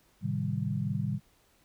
sine chord, A half-diminished seventh, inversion none, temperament equal with one note detuned, 110 / 134.1 / 155.56 / 196 Hz, A2 / C3 / Eb3 / G3, 0 / +43 / 0 / 0 cents, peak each -34 dBFS, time 0.21-1.2 s, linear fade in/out 50 ms, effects pink hiss -66 dBFS RMS until 1.64 s

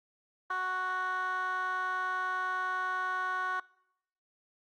15% pulse tone with band-pass filter, 370 Hz, F#4, in tune, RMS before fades -33 dBFS, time 0.5-3.6 s, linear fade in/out 5 ms, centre 1300 Hz, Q 4.7, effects noise-tail reverb RT60 0.8 s tail -23 dB re dry + Opus 32 kbps

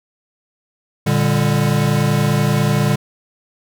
square chord, G minor, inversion first, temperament equal with one note detuned, 116.54 / 146.83 / 200.7 Hz, Bb2 / D3 / G3, 0 / 0 / +41 cents, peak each -20 / -17 / -20 dBFS, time 1.06-2.96 s, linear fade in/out 10 ms, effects none

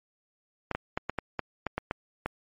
clicks, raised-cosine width 0.5 ms, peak -14 dBFS, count 10, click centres 0.713 / 0.75 / 0.975 / 1.096 / 1.187 / 1.393 / 1.667 / 1.78 / 1.911 / 2.26 s, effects MP3 48 kbps

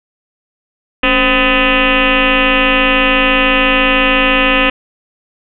sine tone with frequency modulation, 1515 Hz, F#6, 40 cents sharp, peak -8 dBFS, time 1.03-4.7 s, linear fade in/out 5 ms, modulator 248 Hz, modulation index 5.9, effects none

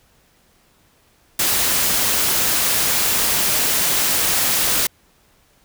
white noise, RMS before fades -18 dBFS, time 1.39-4.87 s, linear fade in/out 5 ms, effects pink hiss -57 dBFS RMS until 5.64 s

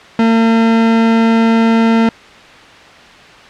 40% pulse tone, 227 Hz, A#3, 46 cents flat, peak -7 dBFS, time 0.19-2.09 s, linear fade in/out 2 ms, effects white hiss -37 dBFS RMS until 3.49 s + low-pass 3000 Hz 12 dB/octave

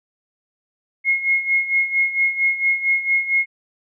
sine tone with tremolo, 2159 Hz, C#7, 46 cents flat, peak -13 dBFS, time 1.04-3.46 s, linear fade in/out 50 ms, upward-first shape sine, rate 4.4 Hz, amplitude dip 75%, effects none

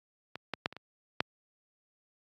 clicks, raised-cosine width 0.3 ms, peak -23 / -16 / -12 / -29 / -27 / -10 dBFS, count 6, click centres 0.356 / 0.537 / 0.659 / 0.726 / 0.766 / 1.205 s, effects high-pass 100 Hz 12 dB/octave + AAC 48 kbps

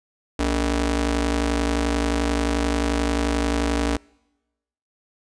sawtooth ring-modulated tone, 174.61 Hz, F3, in tune, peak -13 dBFS, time 0.39-3.97 s, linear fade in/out 5 ms, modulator 113 Hz, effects noise-tail reverb RT60 1.0 s tail -26 dB re dry + resampled to 22050 Hz

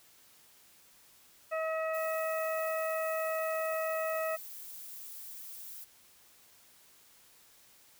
harmonic tone, 640 Hz, D#5, 49 cents sharp, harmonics 1 / 2 / 3 / 4, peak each -32 / -38 / -42 / -44 dBFS, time 1.51-4.37 s, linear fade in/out 20 ms
violet noise, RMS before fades -46 dBFS, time 1.93-5.85 s, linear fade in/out 20 ms
effects white hiss -61 dBFS RMS until 7.99 s

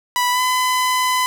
sawtooth tone with pitch glide, 986 to 1009.6 Hz, B5 to B5, -3 to +38 cents, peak -12 dBFS, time 0.16-1.26 s, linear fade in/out 0 ms, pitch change +41 cents, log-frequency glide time 0.31-0.41 s, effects none

